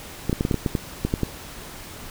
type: clicks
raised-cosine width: 3 ms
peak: -8 dBFS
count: 11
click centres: 0.296 / 0.329 / 0.409 / 0.451 / 0.512 / 0.543 / 0.662 / 0.752 / 1.05 / 1.139 / 1.233 s
effects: pink hiss -39 dBFS RMS until 2.1 s